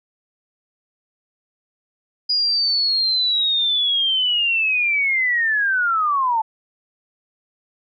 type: linear sweep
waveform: sine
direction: down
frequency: 4916 to 865 Hz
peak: -16 dBFS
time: 2.29-6.42 s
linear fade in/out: 10 ms
effects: none